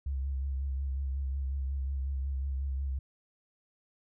sine tone with vibrato, 67.7 Hz, C#2, 40 cents flat, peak -30 dBFS, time 0.06-2.99 s, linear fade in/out 5 ms, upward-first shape sine, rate 5.5 Hz, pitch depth 44 cents each way, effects none

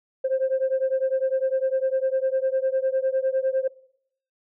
sine beating tone pair, 523.3 / 533.2 Hz, C5 / C5, 0 / +33 cents, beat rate 9.9 Hz, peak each -22 / -23 dBFS, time 0.24-3.68 s, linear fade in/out 10 ms, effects noise-tail reverb RT60 0.7 s tail -22 dB re dry + tanh soft clip ceiling -16 dBFS

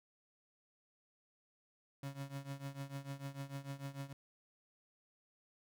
35% pulse tone with tremolo, 138.59 Hz, C#3, in tune, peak -38 dBFS, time 2.03-4.13 s, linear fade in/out 2 ms, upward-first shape triangle, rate 6.7 Hz, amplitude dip 90%, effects none

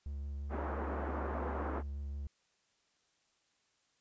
triangle tone with vibrato, 70.8 Hz, C#2, 37 cents sharp, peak -36 dBFS, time 0.06-2.27 s, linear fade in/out 0 ms, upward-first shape square, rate 5.8 Hz, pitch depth 14 cents each way
pink band-pass noise, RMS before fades -40 dBFS, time 0.49-1.83 s, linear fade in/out 50 ms, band 220 to 1400 Hz, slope 24 dB/octave
effects white hiss -75 dBFS RMS until 4 s + resampled to 16000 Hz

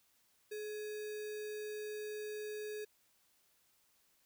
sine tone with sample-and-hold, 424.1 Hz, G#4, 36 cents sharp, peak -40 dBFS, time 0.51-2.85 s, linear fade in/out 10 ms, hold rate 2100 Hz, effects white hiss -73 dBFS RMS until 4.25 s

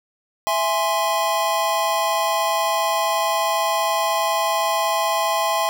square chord, E augmented, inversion none, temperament equal with one note detuned, 661.2 / 830.6 / 1046.5 Hz, E5 / G#5 / B#5, +5 / 0 / 0 cents, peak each -24 / -24 / -23 dBFS, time 0.47-5.69 s, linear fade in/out 0 ms, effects none

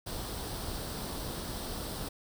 pink noise with comb filter, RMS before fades -38 dBFS, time 0.06-2.09 s, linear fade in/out 10 ms, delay 0.22 ms, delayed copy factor +0.55, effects none

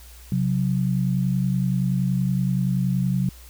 sine tone pair together, 132.89 / 183.5 Hz, C3 / F#3, +27 / -14 cents, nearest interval tritone, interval 559 cents, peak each -22 dBFS, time 0.32-3.29 s, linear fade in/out 2 ms, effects added 60 Hz sine -43 dBFS peak until 3.49 s + white hiss -49 dBFS RMS until 3.49 s

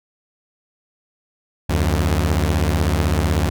sawtooth beating tone pair, 74.3 / 90.3 Hz, D2 / F#2, +21 / -42 cents, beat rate 16 Hz, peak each -14 / -16 dBFS, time 1.69-3.5 s, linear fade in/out 10 ms, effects none

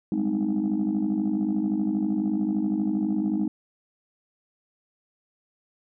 sine chord, Ab major seventh, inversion third, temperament just, 194.67 / 207.7 / 259.6 / 311.5 Hz, G3 / Ab3 / C4 / Eb4, -12 / 0 / -13 / +2 cents, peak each -30 / -25 / -29 / -25 dBFS, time 0.12-3.48 s, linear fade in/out 2 ms, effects tanh soft clip ceiling -17 dBFS

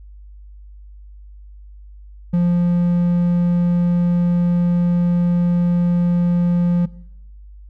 triangle tone, 174.61 Hz, F3, in tune, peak -11 dBFS, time 2.33-6.86 s, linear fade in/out 10 ms, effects noise-tail reverb RT60 0.8 s tail -21 dB re dry + added 50 Hz sine -37 dBFS peak until 7.69 s

